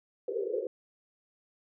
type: band-pass noise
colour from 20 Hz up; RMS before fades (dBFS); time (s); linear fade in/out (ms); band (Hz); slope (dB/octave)
white; -33; 0.28-0.67; 2; 370 to 520; 96
effects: none